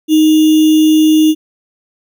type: tone with sample-and-hold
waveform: sine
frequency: 311.6 Hz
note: D#4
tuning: 3 cents sharp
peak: -5 dBFS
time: 0.08-1.35 s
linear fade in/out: 50 ms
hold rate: 3150 Hz
effects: none